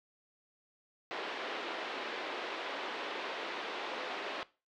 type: band-pass noise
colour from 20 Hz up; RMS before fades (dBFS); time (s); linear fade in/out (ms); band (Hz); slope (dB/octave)
pink; -40; 1.11-4.43; 0; 350 to 3700; 24
effects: noise-tail reverb RT60 0.3 s tail -19 dB re dry